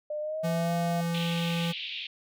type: tone with pitch glide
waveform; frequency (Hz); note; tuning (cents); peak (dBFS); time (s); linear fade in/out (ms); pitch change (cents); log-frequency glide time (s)
sine; 602 to 687.5; D5 to F5; +43 to -27; -30; 0.1-1.01; 5; +230; 0.2-0.73
type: tone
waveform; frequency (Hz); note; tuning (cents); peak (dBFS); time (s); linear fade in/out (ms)
square; 169; E3; +43; -28; 0.43-1.73; 20
type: band-pass noise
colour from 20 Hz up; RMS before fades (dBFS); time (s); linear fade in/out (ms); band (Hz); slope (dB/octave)
white; -37; 1.14-2.07; 5; 2400 to 3700; 48
effects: none